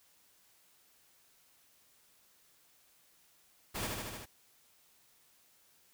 pink noise with echo, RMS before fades -38 dBFS, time 3.74-3.88 s, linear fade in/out 20 ms, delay 76 ms, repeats 5, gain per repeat -2 dB, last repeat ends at 4.26 s, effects white hiss -67 dBFS RMS until 5.93 s

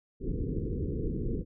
pink low-pass noise, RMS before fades -32 dBFS, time 0.2-1.45 s, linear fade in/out 50 ms, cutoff 480 Hz, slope 96 dB/octave, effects none

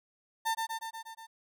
35% pulse tone with echo, 899 Hz, A5, 37 cents sharp, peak -26 dBFS, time 0.45-0.55 s, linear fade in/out 20 ms, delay 120 ms, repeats 6, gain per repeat -3 dB, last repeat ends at 1.27 s, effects none

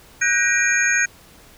sine tone cluster, 1491 / 1603 / 1884 / 2399 / 6550 Hz, F#6 / G6 / A#6 / D7 / G#8, +13 / +38 / +18 / +36 / -25 cents, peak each -22 dBFS, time 0.21-1.06 s, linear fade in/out 10 ms, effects pink hiss -48 dBFS RMS until 1.57 s

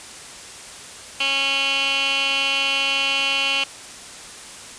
15% pulse tone with band-pass filter, 274.3 Hz, C#4, 18 cents flat, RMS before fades -21 dBFS, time 1.2-3.64 s, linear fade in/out 5 ms, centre 3000 Hz, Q 4, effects white hiss -38 dBFS RMS until 4.78 s + resampled to 22050 Hz

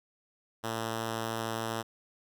5% pulse tone, 112.9 Hz, A2, 45 cents sharp, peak -21 dBFS, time 0.63-1.83 s, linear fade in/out 20 ms, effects none

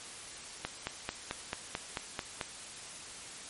click train, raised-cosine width 0.3 ms, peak -17 dBFS, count 9, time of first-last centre 0.65-2.412 s, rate 4.54 Hz, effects white hiss -46 dBFS RMS until 3.49 s + MP3 48 kbps

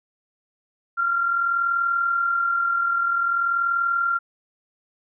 sine tone with amplitude modulation, 1382 Hz, F6, 19 cents flat, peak -17 dBFS, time 0.97-4.19 s, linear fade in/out 20 ms, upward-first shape sine, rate 40.5 Hz, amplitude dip 45%, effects none

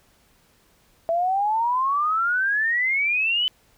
sine exponential sweep, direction up, 657 to 3049 Hz, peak -19 dBFS, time 1.09-3.48 s, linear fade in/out 0 ms, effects pink hiss -60 dBFS RMS until 3.77 s

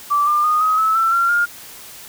sine tone with pitch steps, 1164 / 1196.7 / 1230.4 / 1265 / 1300.5 / 1337.1 / 1374.7 / 1413.3 Hz, D6 / D6 / D#6 / D#6 / E6 / E6 / F6 / F6, -16 / +32 / -20 / +28 / -24 / +24 / -28 / +20 cents, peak -13 dBFS, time 0.1-1.46 s, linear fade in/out 20 ms, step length 170 ms, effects white hiss -38 dBFS RMS until 2.08 s

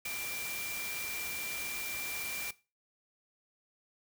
sine tone in noise, 2364 Hz, D7, 11 cents sharp, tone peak -38 dBFS, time 0.05-2.51 s, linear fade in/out 5 ms, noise white, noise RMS -40 dBFS, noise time 0.05-2.51 s, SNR -1 dB, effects noise-tail reverb RT60 0.3 s tail -19 dB re dry

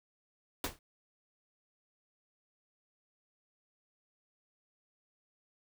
pink noise with exponential decay, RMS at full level -30 dBFS, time 0.64-0.79 s, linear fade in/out 2 ms, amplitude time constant 31 ms, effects none

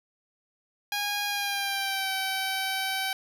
10% pulse tone with pitch glide, 819 to 768.6 Hz, G#5 to G5, -24 to -34 cents, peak -19 dBFS, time 0.92-3.13 s, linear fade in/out 2 ms, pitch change -110 cents, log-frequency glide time 1.26-2.12 s, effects none

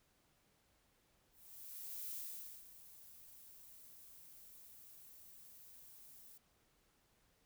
violet noise with ADSR envelope, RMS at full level -45 dBFS, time 1.31-6.38 s, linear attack 810 ms, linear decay 520 ms, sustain -14 dB, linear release 7 ms, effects pink hiss -75 dBFS RMS until 7.45 s

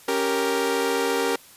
sawtooth chord, G diminished, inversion second, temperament equal, 277.2 / 392 / 466.2 Hz, Db4 / G4 / Bb4, 0 / 0 / 0 cents, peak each -25 / -22 / -20 dBFS, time 0.08-1.36 s, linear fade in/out 5 ms, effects white hiss -49 dBFS RMS until 1.56 s + resampled to 32000 Hz

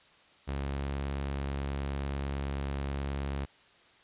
sawtooth tone with vibrato, 69.3 Hz, C#2, in tune, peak -28 dBFS, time 0.47-3.46 s, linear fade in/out 20 ms, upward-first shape sine, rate 19 Hz, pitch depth 37 cents each way, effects white hiss -60 dBFS RMS until 4.03 s + resampled to 8000 Hz

